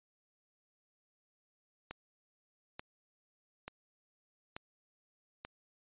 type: click train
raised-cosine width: 0.3 ms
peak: -26 dBFS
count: 5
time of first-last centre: 1.91-5.45 s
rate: 1.13 Hz
effects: resampled to 8000 Hz